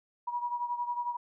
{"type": "beating tone pair", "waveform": "sine", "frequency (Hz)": [962, 973], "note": ["B5", "B5"], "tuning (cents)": [-46, -26], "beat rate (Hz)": 11, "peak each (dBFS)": [-32, -37], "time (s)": [0.27, 1.17], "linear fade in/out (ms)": 10, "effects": []}